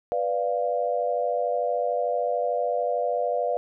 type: chord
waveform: sine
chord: B diminished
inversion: none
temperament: equal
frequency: 493.9 / 587.3 / 698.5 Hz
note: B4 / D5 / F5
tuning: 0 / 0 / 0 cents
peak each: -27 dBFS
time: 0.12-3.57 s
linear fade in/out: 0 ms
effects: none